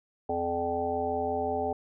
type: harmonic tone with a mistuned harmonic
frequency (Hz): 85.6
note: F2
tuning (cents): -34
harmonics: 1 / 3 / 5 / 7 / 9 / 10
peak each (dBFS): -41 / -37 / -32 / -34 / -31 / -42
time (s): 0.29-1.73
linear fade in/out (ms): 5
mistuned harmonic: 1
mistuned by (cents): -29
effects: none